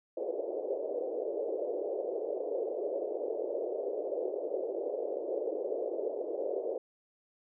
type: band-pass noise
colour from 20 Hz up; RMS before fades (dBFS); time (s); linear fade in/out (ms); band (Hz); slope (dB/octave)
white; -35; 0.17-6.78; 5; 370 to 580; 48
effects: none